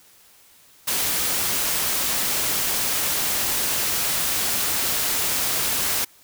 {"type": "noise", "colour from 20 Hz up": "white", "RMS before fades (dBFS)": -23, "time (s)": [0.87, 6.05], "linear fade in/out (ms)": 10, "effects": ["white hiss -53 dBFS RMS until 6.23 s"]}